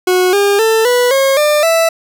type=tone with pitch steps; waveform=40% pulse; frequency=365.8 / 403.5 / 445.2 / 491.1 / 541.8 / 597.7 / 659.4 Hz; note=F#4 / G#4 / A4 / B4 / C#5 / D5 / E5; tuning=-20 / -50 / +20 / -10 / -40 / +30 / 0 cents; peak=-8 dBFS; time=0.07-1.89 s; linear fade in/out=5 ms; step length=260 ms; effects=none